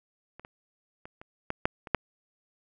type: clicks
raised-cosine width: 0.5 ms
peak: -30 / -29 / -28 / -30 / -15 / -8 / -26 / -7 dBFS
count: 8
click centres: 0.396 / 0.449 / 1.055 / 1.215 / 1.504 / 1.655 / 1.872 / 1.947 s
effects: none